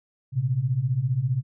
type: beating tone pair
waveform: sine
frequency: 117.7 / 132.7 Hz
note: A#2 / C3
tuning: +17 / +25 cents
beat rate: 15 Hz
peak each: -26 / -23 dBFS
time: 0.32-1.43 s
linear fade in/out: 50 ms
effects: none